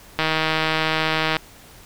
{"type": "click train", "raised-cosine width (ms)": 0.3, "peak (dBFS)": -4, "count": 187, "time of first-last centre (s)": [0.19, 1.367], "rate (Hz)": 158, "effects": ["pink hiss -46 dBFS RMS until 1.85 s"]}